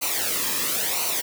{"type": "noise with flanger", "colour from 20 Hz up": "white", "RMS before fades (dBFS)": -25, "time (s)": [0.01, 1.22], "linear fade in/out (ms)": 20, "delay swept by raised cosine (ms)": [0.58, 1.41], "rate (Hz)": 0.98, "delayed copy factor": -0.7, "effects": []}